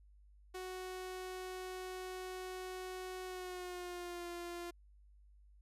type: tone with pitch glide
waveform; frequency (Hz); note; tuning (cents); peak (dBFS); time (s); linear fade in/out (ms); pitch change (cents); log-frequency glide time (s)
sawtooth; 370 to 347.2; F#4 to F4; 0 to -10; -39; 0.54-4.71; 10; -110; 3.25-4.28
effects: added 50 Hz sine -60 dBFS peak until 5.61 s + resampled to 32000 Hz